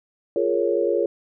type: chord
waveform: sine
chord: Bb minor seventh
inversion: second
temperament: equal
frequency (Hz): 349.2 / 415.3 / 466.2 / 554.4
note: F4 / Ab4 / Bb4 / Db5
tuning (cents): 0 / 0 / 0 / 0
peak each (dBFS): -24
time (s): 0.36-1.06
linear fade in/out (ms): 2
effects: none